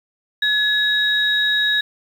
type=tone pair together; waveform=sine; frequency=1696 / 3801 Hz; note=G#6 / A#7; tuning=+36 / +33 cents; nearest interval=octave + major second; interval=1397 cents; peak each=-18 dBFS; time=0.42-1.81 s; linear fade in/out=5 ms; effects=7-bit